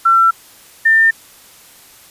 sine tone pair in turn, 1349 / 1800.7 Hz, E6 / A6, +40 / +40 cents, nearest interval perfect fourth, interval 500 cents, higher second, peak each -7 dBFS, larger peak neither, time 0.05-0.31 / 0.85-1.11 s, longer neither, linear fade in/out 10 ms, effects white hiss -43 dBFS RMS until 2.1 s + resampled to 32000 Hz

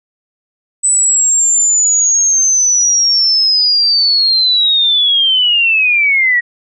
sine linear sweep, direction down, 8030 to 1895 Hz, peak -8 dBFS, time 0.83-6.41 s, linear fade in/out 20 ms, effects none

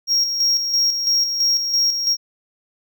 triangle tone with tremolo, 5588 Hz, F8, in tune, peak -13 dBFS, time 0.07-2.17 s, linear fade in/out 50 ms, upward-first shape square, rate 3 Hz, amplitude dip 50%, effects none

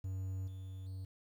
triangle tone with level steps, 94.5 Hz, F#2, 37 cents sharp, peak -35 / -41 / -39 dBFS, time 0.04-1.05 s, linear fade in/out 5 ms, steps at 0.47 / 0.86 s, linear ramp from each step 10 ms, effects 11-bit

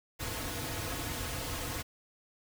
pink noise with comb filter, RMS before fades -37 dBFS, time 0.19-1.83 s, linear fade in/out 20 ms, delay 5.1 ms, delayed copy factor -0.7, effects none

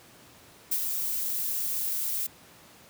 violet noise with ADSR envelope, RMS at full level -25 dBFS, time 0.71-2.27 s, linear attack 12 ms, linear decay 57 ms, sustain -5 dB, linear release 8 ms, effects pink hiss -53 dBFS RMS until 2.89 s + high-pass 100 Hz 12 dB/octave

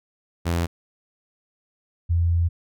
sawtooth / sine tone pair in turn, 85 / 85 Hz, F2 / F2, -46 / -46 cents, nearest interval unison, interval 0 cents, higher neither, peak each -17 dBFS, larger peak neither, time 0.45-0.67 / 2.09-2.49 s, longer second, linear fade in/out 20 ms, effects none

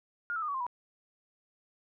sine tone with pitch steps, 1419 / 1316.3 / 1221.1 / 1132.8 / 1050.8 / 974.8 Hz, F6 / E6 / D#6 / C#6 / C6 / B5, +27 / -3 / -33 / +37 / +7 / -23 cents, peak -31 dBFS, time 0.3-0.666 s, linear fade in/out 0 ms, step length 61 ms, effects none

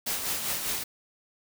white noise with tremolo, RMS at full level -29 dBFS, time 0.06-0.84 s, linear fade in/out 10 ms, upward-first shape sine, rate 5 Hz, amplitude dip 45%, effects none

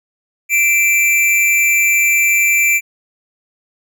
square tone with amplitude modulation, 2349 Hz, D7, in tune, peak -9 dBFS, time 0.49-2.81 s, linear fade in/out 50 ms, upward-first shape sine, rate 289 Hz, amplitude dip 45%, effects none

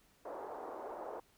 pink band-pass noise, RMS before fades -45 dBFS, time 0.25-1.2 s, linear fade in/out 5 ms, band 410 to 1000 Hz, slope 24 dB/octave, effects pink hiss -69 dBFS RMS until 1.37 s

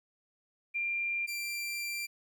sine / sawtooth tone pair in turn, 2384 / 2363 Hz, D7 / D7, +25 / +10 cents, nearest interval unison, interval 15 cents, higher first, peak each -30 / -31 dBFS, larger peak first, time 0.74-1.27 / 1.27-2.07 s, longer second, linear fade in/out 20 ms, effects 12-bit

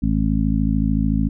harmonic tone, 53.6 Hz, A1, 45 cents flat, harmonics 1 / 2 / 3 / 4 / 5, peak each -21 / -26 / -23 / -21 / -23 dBFS, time 0.02-1.29 s, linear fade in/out 10 ms, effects none

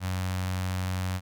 sawtooth tone with notch filter, 92.5 Hz, F#2, in tune, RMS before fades -30 dBFS, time 0-1.21 s, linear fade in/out 50 ms, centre 370 Hz, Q 0.74, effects none

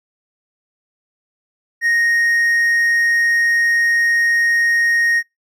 triangle tone, 1864.7 Hz, A#6, in tune, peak -11 dBFS, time 1.81-5.23 s, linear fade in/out 50 ms, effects noise-tail reverb RT60 0.2 s tail -26 dB re dry

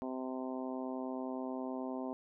harmonic tone, 129.5 Hz, C3, 17 cents flat, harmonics 2 / 3 / 4 / 5 / 6 / 7 / 8, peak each -39 / -45 / -47 / -45 / -50 / -49 / -52 dBFS, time 0.02-2.13 s, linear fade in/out 0 ms, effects none

